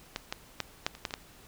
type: clicks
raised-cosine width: 0.2 ms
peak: -15 / -15 / -13 / -10 / -27 / -14 / -23 / -15 dBFS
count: 8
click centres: 0.161 / 0.325 / 0.603 / 0.865 / 0.951 / 1.052 / 1.108 / 1.139 s
effects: pink hiss -55 dBFS RMS until 1.47 s